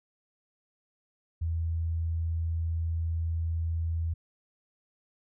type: tone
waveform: sine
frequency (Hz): 82.41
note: E2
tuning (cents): 0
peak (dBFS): -27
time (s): 1.41-4.14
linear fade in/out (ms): 10
effects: none